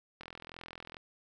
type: click train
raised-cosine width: 0.3 ms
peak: -29 dBFS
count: 33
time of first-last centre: 0.21-0.968 s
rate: 42.2 Hz
effects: none